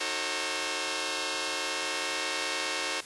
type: chord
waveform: 5% pulse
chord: D# diminished seventh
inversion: none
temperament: just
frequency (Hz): 311.1 / 373.4 / 448 / 537.6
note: D#4 / F#4 / A4 / C5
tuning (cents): 0 / +16 / +31 / +47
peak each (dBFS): -26 / -26 / -25 / -22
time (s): 0-3.01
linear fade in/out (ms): 10
effects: white hiss -46 dBFS RMS until 3.05 s + resampled to 24000 Hz